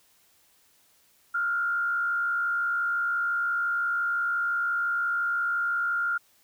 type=tone with frequency modulation; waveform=sine; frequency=1400 Hz; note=F6; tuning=4 cents sharp; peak=-24 dBFS; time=1.34-6.18 s; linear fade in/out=10 ms; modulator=65.8 Hz; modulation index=0.55; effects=white hiss -63 dBFS RMS until 6.43 s